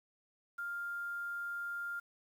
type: tone with quantisation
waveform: sine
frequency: 1400 Hz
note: F6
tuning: 4 cents sharp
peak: -37 dBFS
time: 0.58-2 s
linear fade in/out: 10 ms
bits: 10
effects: none